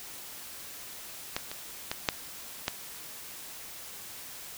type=clicks; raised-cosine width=0.2 ms; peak=-12 / -21 / -13 / -6 / -10 dBFS; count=5; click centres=1.365 / 1.515 / 1.915 / 2.088 / 2.681 s; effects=white hiss -44 dBFS RMS until 4.57 s